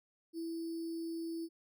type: tone with sample-and-hold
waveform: sine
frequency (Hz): 330.6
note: E4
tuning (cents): +5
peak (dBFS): -37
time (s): 0.33-1.49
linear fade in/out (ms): 50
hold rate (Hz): 4900
effects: none